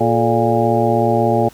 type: harmonic tone with a mistuned harmonic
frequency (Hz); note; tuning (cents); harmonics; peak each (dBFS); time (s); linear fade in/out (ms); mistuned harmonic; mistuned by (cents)
116.54; A#2; 0; 1 / 2 / 3 / 4 / 5 / 6 / 7; -20 / -20 / -20 / -20 / -20 / -20 / -20; 0-1.49; 10; 4; -120
effects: pink hiss -44 dBFS RMS until 1.53 s + high-pass 60 Hz 12 dB/octave